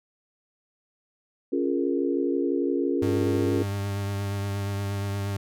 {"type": "chord", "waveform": "sine", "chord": "Bb minor seventh", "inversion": "first", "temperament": "equal", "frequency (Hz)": [277.2, 349.2, 415.3, 466.2], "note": ["Db4", "F4", "Ab4", "Bb4"], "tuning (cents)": [0, 0, 0, 0], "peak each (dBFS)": [-26, -27, -30, -31], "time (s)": [1.52, 3.63], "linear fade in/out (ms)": 10}
{"type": "tone with vibrato", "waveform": "40% pulse", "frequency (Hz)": 100, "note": "G2", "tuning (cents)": 35, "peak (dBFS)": -26, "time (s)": [3.02, 5.37], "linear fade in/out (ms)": 5, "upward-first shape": "triangle", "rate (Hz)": 8.5, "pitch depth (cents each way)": 23}
{"effects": []}